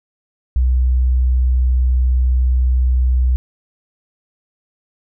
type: tone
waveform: sine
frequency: 62.9 Hz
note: B1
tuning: 32 cents sharp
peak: -11 dBFS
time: 0.56-3.36 s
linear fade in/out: 0 ms
effects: none